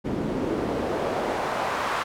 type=noise with band-pass filter sweep; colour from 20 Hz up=pink; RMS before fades=-27 dBFS; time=0.04-2.04 s; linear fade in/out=20 ms; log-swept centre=240 to 1200 Hz; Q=1.3; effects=none